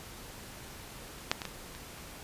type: clicks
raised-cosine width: 0.2 ms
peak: -8 / -19 / -19 / -27 dBFS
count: 4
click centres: 1.315 / 1.418 / 1.453 / 1.75 s
effects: pink hiss -47 dBFS RMS until 2.23 s + resampled to 32000 Hz